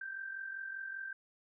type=tone with amplitude modulation; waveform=sine; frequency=1568 Hz; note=G6; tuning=in tune; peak=-37 dBFS; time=0.01-1.13 s; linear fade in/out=5 ms; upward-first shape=sine; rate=45.1 Hz; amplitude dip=60%; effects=none